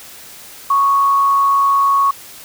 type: tone with frequency modulation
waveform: sine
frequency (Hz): 1108.7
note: C#6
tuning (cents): 0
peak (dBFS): -10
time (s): 0.7-2.11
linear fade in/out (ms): 5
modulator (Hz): 116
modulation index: 0.22
effects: white hiss -37 dBFS RMS until 2.44 s